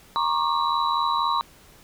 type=tone cluster; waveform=sine; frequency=939 / 1092 / 1176 / 3933 Hz; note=A#5 / C#6 / D6 / B7; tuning=+12 / -26 / +2 / -8 cents; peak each=-25 / -24 / -27 / -31 dBFS; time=0.16-1.41 s; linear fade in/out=0 ms; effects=pink hiss -52 dBFS RMS until 1.83 s